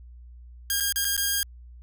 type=tone with dropouts; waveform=5% pulse; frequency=1618 Hz; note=G#6; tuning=46 cents flat; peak=-12 dBFS; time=0.7-1.43 s; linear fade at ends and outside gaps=1 ms; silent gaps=0.801-0.806 / 0.924-0.959 / 1.046-1.051 / 1.166-1.177 s; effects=added 60 Hz sine -43 dBFS peak until 1.82 s